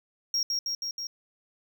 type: tone with echo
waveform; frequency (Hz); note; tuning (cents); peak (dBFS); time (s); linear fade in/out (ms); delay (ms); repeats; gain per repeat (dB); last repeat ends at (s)
triangle; 5588; F8; 0; -23; 0.34-0.43; 2; 160; 4; -2; 1.07
effects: none